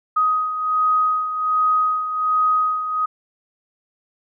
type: beating tone pair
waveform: sine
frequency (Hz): 1254 / 1255.3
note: D#6 / D#6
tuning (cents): +13 / +15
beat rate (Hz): 1.3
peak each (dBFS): -17 / -24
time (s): 0.16-3.06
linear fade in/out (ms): 10
effects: none